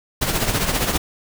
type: noise with tremolo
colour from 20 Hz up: pink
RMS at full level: -18 dBFS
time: 0.21-0.98 s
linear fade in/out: 10 ms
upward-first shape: triangle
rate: 15 Hz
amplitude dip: 65%
effects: none